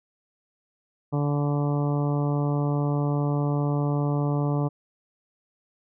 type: harmonic tone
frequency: 144.9 Hz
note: D3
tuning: 23 cents flat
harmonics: 1 / 2 / 3 / 4 / 5 / 6 / 7 / 8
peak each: -23 / -29 / -33 / -35 / -37 / -39 / -40 / -41 dBFS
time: 1.12-4.69 s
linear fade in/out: 20 ms
effects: none